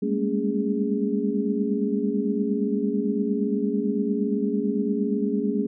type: tone cluster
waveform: sine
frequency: 200.2 / 209 / 227.8 / 279.1 / 412.2 Hz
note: G3 / G#3 / A#3 / C#4 / G#4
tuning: +37 / +11 / -40 / +12 / -13 cents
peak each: -28 dBFS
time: 0.02-5.67 s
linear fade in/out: 10 ms
effects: none